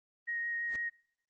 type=tone with vibrato; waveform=sine; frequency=1874 Hz; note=A#6; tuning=9 cents sharp; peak=-33 dBFS; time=0.27-0.9 s; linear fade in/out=20 ms; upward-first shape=sine; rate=6 Hz; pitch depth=9 cents each way
type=noise with exponential growth; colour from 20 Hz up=pink; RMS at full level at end=-45 dBFS; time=0.64-0.76 s; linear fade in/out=2 ms; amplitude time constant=25 ms
effects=noise-tail reverb RT60 0.6 s tail -25 dB re dry + Opus 24 kbps